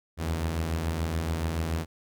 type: beating tone pair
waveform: sawtooth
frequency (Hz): 75 / 82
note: D2 / E2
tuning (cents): +37 / -9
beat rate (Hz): 7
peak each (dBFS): -31 / -24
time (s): 0.17-1.86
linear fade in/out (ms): 50
effects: none